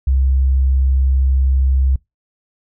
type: tone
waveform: sine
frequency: 66.2 Hz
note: C2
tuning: 21 cents sharp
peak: -11 dBFS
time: 0.07-1.96 s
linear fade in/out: 5 ms
effects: noise-tail reverb RT60 0.2 s tail -25 dB re dry

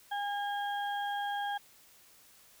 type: harmonic tone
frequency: 813 Hz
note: G#5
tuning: 37 cents flat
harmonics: 1 / 2 / 4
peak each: -33 / -39 / -44 dBFS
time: 0.11-1.58 s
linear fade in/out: 10 ms
effects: white hiss -60 dBFS RMS until 2.6 s

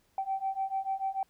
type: beating tone pair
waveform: sine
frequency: 770 / 776.8 Hz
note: G5 / G5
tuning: -31 / -16 cents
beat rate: 6.8 Hz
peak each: -33 / -32 dBFS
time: 0.18-1.23 s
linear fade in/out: 2 ms
effects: tanh soft clip ceiling -22 dBFS + pink hiss -70 dBFS RMS until 1.29 s

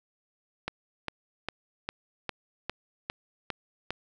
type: click train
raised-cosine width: 0.3 ms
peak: -15 dBFS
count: 9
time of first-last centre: 0.68-3.906 s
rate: 2.48 Hz
effects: none

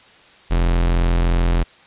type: tone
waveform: 45% pulse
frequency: 43.01 Hz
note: F1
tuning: 26 cents flat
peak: -14 dBFS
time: 0.5-1.64 s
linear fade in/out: 20 ms
effects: white hiss -48 dBFS RMS until 1.86 s + resampled to 8000 Hz

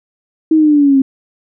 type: linear sweep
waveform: sine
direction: down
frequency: 320.5 to 264.9 Hz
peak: -6 dBFS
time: 0.51-1.02 s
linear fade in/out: 5 ms
effects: none

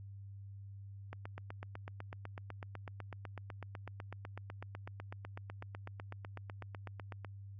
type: click train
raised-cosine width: 0.5 ms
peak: -30 dBFS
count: 50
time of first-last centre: 1.13-7.247 s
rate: 8.01 Hz
effects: added 99 Hz sine -47 dBFS peak until 7.59 s

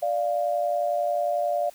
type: tone pair together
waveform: sine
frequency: 587.3 / 698.4 Hz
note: D5 / F5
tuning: 0 / 0 cents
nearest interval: minor third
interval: 300 cents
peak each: -25 dBFS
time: 0.02-1.7 s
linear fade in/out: 10 ms
effects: white hiss -53 dBFS RMS until 1.74 s

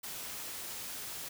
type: noise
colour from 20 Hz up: white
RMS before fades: -42 dBFS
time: 0.03-1.29 s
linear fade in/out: 10 ms
effects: none

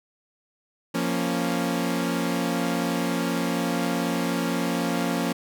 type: chord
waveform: sawtooth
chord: Bb minor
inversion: second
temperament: equal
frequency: 174.61 / 233.1 / 277.2 Hz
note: F3 / Bb3 / Db4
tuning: 0 / 0 / 0 cents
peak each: -24 dBFS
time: 0.94-5.33 s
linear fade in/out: 10 ms
effects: none

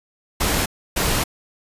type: noise bursts at uneven times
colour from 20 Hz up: pink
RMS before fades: -20 dBFS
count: 2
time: 0.4-0.66 / 0.96-1.24 s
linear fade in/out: 10 ms
effects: resampled to 32000 Hz

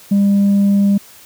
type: tone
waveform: sine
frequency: 200.2 Hz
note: G3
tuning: 37 cents sharp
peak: -7 dBFS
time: 0.11-0.98 s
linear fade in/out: 10 ms
effects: tanh soft clip ceiling -8 dBFS + white hiss -42 dBFS RMS until 1.25 s

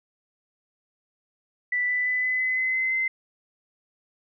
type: tone with pitch steps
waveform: sine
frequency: 1975.5 / 1988.1 / 2001 / 2014 / 2026 / 2039 / 2052 / 2065 Hz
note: B6 / B6 / B6 / B6 / B6 / C7 / C7 / C7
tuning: 0 / +11 / +22 / +33 / +44 / -45 / -34 / -23 cents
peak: -22 dBFS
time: 1.72-3.08 s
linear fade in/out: 5 ms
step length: 170 ms
effects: none

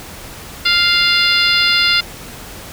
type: harmonic tone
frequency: 698.5 Hz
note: F5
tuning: in tune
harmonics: 2 / 3 / 4 / 5 / 6 / 7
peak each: -18 / -18 / -18 / -18 / -18 / -18 dBFS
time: 0.65-2.01 s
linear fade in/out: 10 ms
effects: pink hiss -33 dBFS RMS until 2.72 s

